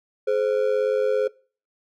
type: ring-modulated tone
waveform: triangle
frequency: 473.3 Hz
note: A#4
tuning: 26 cents sharp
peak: -14 dBFS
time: 0.27-1.28 s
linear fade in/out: 10 ms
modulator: 48.8 Hz
effects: noise-tail reverb RT60 0.4 s tail -23 dB re dry